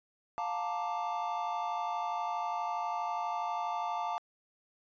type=chord; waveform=triangle; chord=Bb major seventh; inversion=second; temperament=equal with one note detuned; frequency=704.9 / 880 / 932.3 / 1174.7 Hz; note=F5 / A5 / Bb5 / D6; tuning=+16 / 0 / 0 / 0 cents; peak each=-35 / -34 / -40 / -37 dBFS; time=0.38-4.18 s; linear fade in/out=0 ms; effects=resampled to 16000 Hz